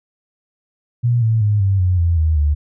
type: tone with pitch steps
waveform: sine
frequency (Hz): 120 / 111.96 / 104.47 / 97.47 / 90.94 / 84.85 / 79.17 / 73.87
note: B2 / A2 / G#2 / G2 / F#2 / F2 / D#2 / D2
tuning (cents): -49 / +31 / +11 / -9 / -29 / -49 / +31 / +11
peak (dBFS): -12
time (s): 1.03-2.55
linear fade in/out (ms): 20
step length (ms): 190
effects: none